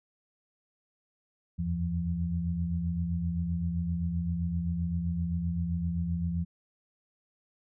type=tone cluster; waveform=sine; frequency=81.3 / 89 / 171.1 Hz; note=E2 / F2 / F3; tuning=-23 / +33 / -35 cents; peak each=-33 / -36 / -30 dBFS; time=1.58-6.45 s; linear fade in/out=20 ms; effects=none